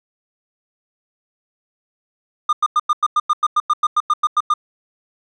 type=tone bursts; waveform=triangle; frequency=1212 Hz; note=D#6; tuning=46 cents flat; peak=-10 dBFS; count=16; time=2.49-4.539 s; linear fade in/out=5 ms; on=39 ms; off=95 ms; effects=resampled to 22050 Hz